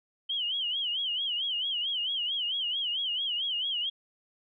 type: tone with vibrato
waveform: sine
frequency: 3070 Hz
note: G7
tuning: 37 cents flat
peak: -28 dBFS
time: 0.29-3.9 s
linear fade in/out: 10 ms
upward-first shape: sine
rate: 4.5 Hz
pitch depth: 140 cents each way
effects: none